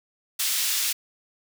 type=high-pass noise; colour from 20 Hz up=pink; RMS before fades=-25 dBFS; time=0.39-0.93 s; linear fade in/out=10 ms; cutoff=3300 Hz; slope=12 dB/octave; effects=none